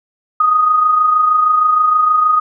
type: tone with amplitude modulation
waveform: sine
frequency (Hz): 1244.5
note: D#6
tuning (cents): 0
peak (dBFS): -7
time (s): 0.4-2.4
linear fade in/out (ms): 5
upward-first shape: sine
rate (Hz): 26.4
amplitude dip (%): 45
effects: none